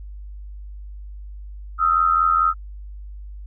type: tone pair together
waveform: sine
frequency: 1259 / 1343.5 Hz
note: D#6 / E6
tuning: +20 / +33 cents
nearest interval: minor second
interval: 113 cents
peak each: -17 / -18 dBFS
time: 1.78-2.54 s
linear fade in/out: 50 ms
effects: added 50 Hz sine -33 dBFS peak until 3.46 s

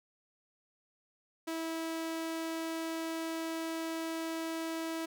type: tone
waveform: sawtooth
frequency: 325.9 Hz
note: E4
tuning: 20 cents flat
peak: -31 dBFS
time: 1.47-5.06 s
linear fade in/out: 10 ms
effects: none

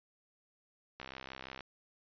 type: click train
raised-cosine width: 0.3 ms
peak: -28 dBFS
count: 41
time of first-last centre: 1-1.607 s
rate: 65.9 Hz
effects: resampled to 11025 Hz

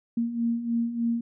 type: beating tone pair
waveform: sine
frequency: 230.8 / 234.1 Hz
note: A#3 / A#3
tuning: -17 / +8 cents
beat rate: 3.3 Hz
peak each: -31 / -25 dBFS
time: 0.17-1.21 s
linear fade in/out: 5 ms
effects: none

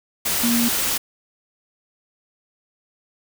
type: tone in noise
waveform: sine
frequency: 236.3 Hz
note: A#3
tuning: 24 cents sharp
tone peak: -18 dBFS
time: 0.43-0.69 s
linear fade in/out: 10 ms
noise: white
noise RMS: -22 dBFS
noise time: 0.25-0.98 s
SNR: +1 dB
effects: none

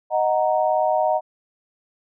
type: chord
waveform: sine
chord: D# minor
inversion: none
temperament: equal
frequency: 622.3 / 740 / 932.3 Hz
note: D#5 / F#5 / A#5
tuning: 0 / 0 / 0 cents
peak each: -20 / -21 / -24 dBFS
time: 0.1-1.21 s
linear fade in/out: 50 ms
effects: none

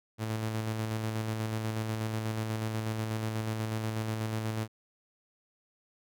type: tone with tremolo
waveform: sawtooth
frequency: 110 Hz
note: A2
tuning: in tune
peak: -26 dBFS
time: 0.18-4.68 s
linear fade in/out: 50 ms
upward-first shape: square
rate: 8.2 Hz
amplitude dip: 30%
effects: none

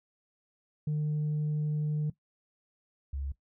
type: tone pair in turn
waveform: sine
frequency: 151 / 69.19 Hz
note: D3 / C#2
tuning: +48 / -3 cents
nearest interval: octave + major second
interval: 1351 cents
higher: first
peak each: -25 / -32 dBFS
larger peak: first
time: 0.87-2.1 / 3.13-3.32 s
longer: first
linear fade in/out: 5 ms
effects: noise-tail reverb RT60 0.1 s tail -17 dB re dry + tanh soft clip ceiling -26 dBFS

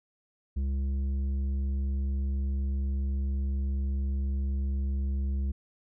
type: tone with tanh clipping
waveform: triangle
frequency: 67.9 Hz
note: C#2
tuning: 35 cents flat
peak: -28 dBFS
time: 0.56-5.52 s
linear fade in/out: 10 ms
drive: 12 dB
effects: none

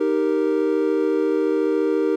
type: chord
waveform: triangle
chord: Eb major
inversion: none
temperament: equal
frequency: 311.1 / 392 / 466.2 Hz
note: Eb4 / G4 / Bb4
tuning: 0 / 0 / 0 cents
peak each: -20 dBFS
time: 0-2.16 s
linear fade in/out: 10 ms
effects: none

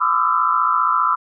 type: tone cluster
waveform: sine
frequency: 1012 / 1179 / 1299 / 1354 Hz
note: B5 / D6 / E6 / E6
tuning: +42 / +6 / -26 / +46 cents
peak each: -20 dBFS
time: 0-1.16 s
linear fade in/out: 20 ms
effects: none

